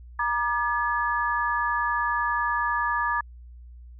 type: tone cluster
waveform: sine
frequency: 950 / 1194 / 1705 Hz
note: A#5 / D6 / G#6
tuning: +33 / +28 / +45 cents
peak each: -27 dBFS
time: 0.19-3.21 s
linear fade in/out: 5 ms
effects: added 60 Hz sine -42 dBFS peak until 3.99 s